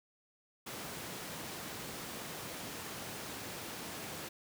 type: high-pass noise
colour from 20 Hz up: pink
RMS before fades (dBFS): -44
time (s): 0.66-4.29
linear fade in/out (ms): 10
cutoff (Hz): 130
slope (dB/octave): 12
effects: none